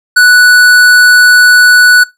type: tone with hard clipping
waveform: sine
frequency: 1480 Hz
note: F#6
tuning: in tune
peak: -3 dBFS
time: 0.16-2.04 s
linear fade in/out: 10 ms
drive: 14 dB
effects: noise-tail reverb RT60 0.2 s tail -20 dB re dry